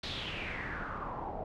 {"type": "noise with low-pass filter sweep", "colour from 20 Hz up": "pink", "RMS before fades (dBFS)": -39, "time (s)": [0.03, 1.44], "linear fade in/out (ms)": 5, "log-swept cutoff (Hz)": [4100, 670], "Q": 4.9, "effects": []}